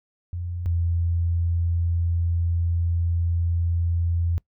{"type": "tone pair in turn", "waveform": "sine", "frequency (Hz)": [87.4, 85.06], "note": ["F2", "F2"], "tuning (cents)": [2, -45], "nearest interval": "unison", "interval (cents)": 47, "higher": "first", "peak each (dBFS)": [-27, -20], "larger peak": "second", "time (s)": [[0.33, 0.66], [0.66, 4.38]], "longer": "second", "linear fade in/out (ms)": 0, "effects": ["noise-tail reverb RT60 0.1 s tail -22 dB re dry"]}